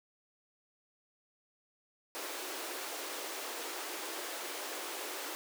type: high-pass noise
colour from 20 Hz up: pink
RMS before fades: -41 dBFS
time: 2.15-5.35 s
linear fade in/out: 0 ms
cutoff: 310 Hz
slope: 48 dB/octave
effects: none